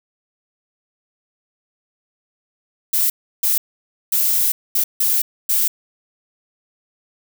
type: noise bursts at uneven times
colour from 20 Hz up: violet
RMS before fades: -17 dBFS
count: 6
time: 2.93-3.1 / 3.43-3.58 / 4.12-4.52 / 4.75-4.84 / 5-5.22 / 5.49-5.68 s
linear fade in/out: 5 ms
effects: none